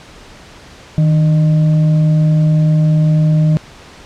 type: tone with frequency modulation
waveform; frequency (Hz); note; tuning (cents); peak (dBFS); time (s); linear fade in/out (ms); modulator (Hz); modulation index
sine; 156.5; D#3; +10; -8; 0.98-3.57; 0; 455; 0.23
effects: pink hiss -38 dBFS RMS until 4.05 s + low-pass 6000 Hz 12 dB/octave